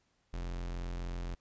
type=tone; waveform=45% pulse; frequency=43.65 Hz; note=F1; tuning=in tune; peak=-36 dBFS; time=0.33-1.35 s; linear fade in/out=10 ms; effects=pink hiss -75 dBFS RMS until 1.4 s + resampled to 16000 Hz